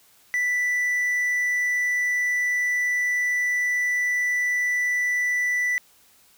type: tone with quantisation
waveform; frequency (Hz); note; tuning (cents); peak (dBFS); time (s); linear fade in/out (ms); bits
triangle; 1975.5; B6; 0; -19; 0.34-5.78; 0; 8
effects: white hiss -57 dBFS RMS until 6.37 s